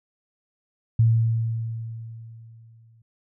sine tone with exponential decay, 113.7 Hz, A#2, 43 cents flat, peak -13 dBFS, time 0.99-3.02 s, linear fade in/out 5 ms, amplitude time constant 440 ms, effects none

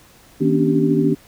sine tone cluster, 159.2 / 239.1 / 277.9 / 291.4 / 387.8 Hz, D#3 / A#3 / C#4 / D4 / G4, +40 / +44 / +4 / -13 / -19 cents, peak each -20 dBFS, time 0.4-1.15 s, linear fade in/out 20 ms, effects pink hiss -49 dBFS RMS until 1.27 s

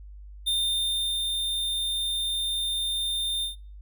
square tone with ADSR envelope, 3621 Hz, A7, 49 cents sharp, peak -23 dBFS, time 0.46-3.56 s, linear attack 18 ms, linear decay 720 ms, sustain -3 dB, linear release 130 ms, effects noise-tail reverb RT60 0.4 s tail -23 dB re dry + added 50 Hz sine -41 dBFS peak until 3.81 s

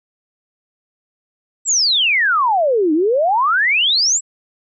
sine exponential two-way sweep, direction down then up, 7902 to 296.6 to 7902 Hz, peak -12 dBFS, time 1.65-4.21 s, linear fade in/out 50 ms, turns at 2.93 s, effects none

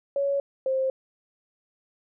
sine tone pair in turn, 559 / 527.6 Hz, C#5 / C5, +14 / +14 cents, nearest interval minor second, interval 100 cents, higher first, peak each -22 dBFS, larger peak neither, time 0.16-0.4 / 0.66-0.9 s, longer neither, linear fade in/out 2 ms, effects none

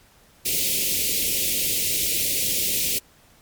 white band-stop noise, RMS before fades -23 dBFS, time 0.45-2.99 s, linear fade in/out 10 ms, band 560 to 2200 Hz, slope 48 dB/octave, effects pink hiss -55 dBFS RMS until 3.41 s + MP3 96 kbps

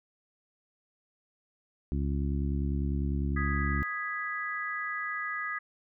harmonic tone, 70 Hz, C#2, 18 cents sharp, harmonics 1 / 2 / 3 / 4 / 5, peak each -29 / -34 / -36 / -38 / -43 dBFS, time 1.92-3.83 s, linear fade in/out 0 ms
sine chord, G# minor, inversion second, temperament equal, 1244.5 / 1661.2 / 1975.5 Hz, D#6 / G#6 / B6, 0 / 0 / 0 cents, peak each -36 dBFS, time 3.36-5.59 s, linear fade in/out 10 ms
effects none

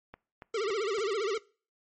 click train, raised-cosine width 0.5 ms, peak -29 dBFS, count 4, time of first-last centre 0.14-0.985 s, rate 3.55 Hz
square tone with vibrato, 420.3 Hz, G#4, 21 cents sharp, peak -29 dBFS, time 0.54-1.38 s, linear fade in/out 5 ms, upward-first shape sine, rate 15 Hz, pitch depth 170 cents each way
effects noise-tail reverb RT60 0.4 s tail -23 dB re dry + MP3 32 kbps

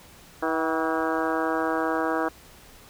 harmonic tone with a mistuned harmonic, 161.4 Hz, E3, 36 cents flat, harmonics 2 / 3 / 4 / 5 / 6 / 7 / 8 / 9 / 10, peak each -28 / -30 / -31 / -32 / -33 / -33 / -34 / -35 / -35 dBFS, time 0.42-2.29 s, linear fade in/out 10 ms, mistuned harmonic 5, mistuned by -63 cents, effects pink hiss -50 dBFS RMS until 2.89 s

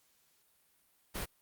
pink noise, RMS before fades -38 dBFS, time 1.14-1.26 s, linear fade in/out 20 ms, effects white hiss -71 dBFS RMS until 1.41 s + Opus 48 kbps

